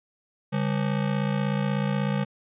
square ring-modulated tone, 171.1 Hz, F3, 35 cents flat, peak -21 dBFS, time 0.52-2.25 s, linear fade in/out 20 ms, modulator 28.2 Hz, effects resampled to 8000 Hz

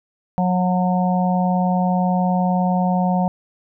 harmonic tone, 181.9 Hz, F#3, 29 cents flat, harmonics 1 / 3 / 4 / 5, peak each -17 / -27 / -22 / -26 dBFS, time 0.38-3.28 s, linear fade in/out 0 ms, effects none

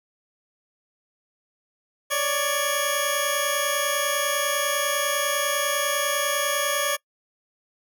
15% pulse tone cluster, 560 / 590 / 3315 Hz, C#5 / D5 / G#7, +18 / +8 / -4 cents, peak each -20 dBFS, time 2.1-6.97 s, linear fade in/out 20 ms, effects noise-tail reverb RT60 0.1 s tail -24 dB re dry

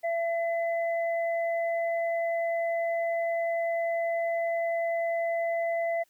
sine tone pair together, 672.6 / 2017 Hz, E5 / B6, +35 / +36 cents, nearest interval octave + perfect fifth, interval 1901 cents, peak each -26 / -36 dBFS, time 0.03-6.04 s, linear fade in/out 20 ms, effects white hiss -68 dBFS RMS until 6.09 s

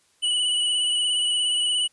square tone with vibrato, 2954 Hz, F#7, 3 cents flat, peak -21 dBFS, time 0.22-1.88 s, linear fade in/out 20 ms, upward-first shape sine, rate 17 Hz, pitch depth 27 cents each way, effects white hiss -63 dBFS RMS until 1.92 s + resampled to 24000 Hz

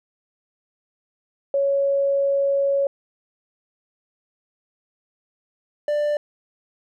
sine / triangle tone pair in turn, 556 / 591.1 Hz, C#5 / D5, +5 / +11 cents, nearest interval minor second, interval 106 cents, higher second, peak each -17 dBFS, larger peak neither, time 1.54-2.87 / 5.88-6.17 s, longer first, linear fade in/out 2 ms, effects none

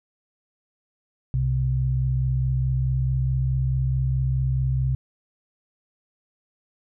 sine tone pair together, 64.82 / 129.5 Hz, C2 / C3, -16 / -17 cents, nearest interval octave, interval 1199 cents, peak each -25 / -21 dBFS, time 1.34-4.95 s, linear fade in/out 0 ms, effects none

